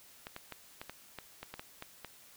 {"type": "clicks", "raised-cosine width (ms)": 0.3, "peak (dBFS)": -26, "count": 11, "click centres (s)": [0.269, 0.364, 0.523, 0.815, 0.896, 1.187, 1.43, 1.54, 1.595, 1.824, 2.047], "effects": ["white hiss -58 dBFS RMS until 2.36 s"]}